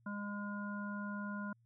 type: harmonic tone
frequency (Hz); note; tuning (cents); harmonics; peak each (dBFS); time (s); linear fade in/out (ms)
204.4; G#3; -27; 1 / 3 / 5 / 7; -40 / -52 / -48 / -46; 0.06-1.53; 5
effects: added 116 Hz sine -67 dBFS peak until 1.65 s